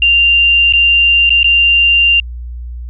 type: tone with dropouts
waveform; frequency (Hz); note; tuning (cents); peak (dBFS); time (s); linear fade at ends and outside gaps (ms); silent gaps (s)
sine; 2784; F7; -6; -6; 0.02-2.2; 2; 0.725-0.735 / 1.294-1.304 / 1.431-1.443
effects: added 60 Hz sine -22 dBFS peak until 2.89 s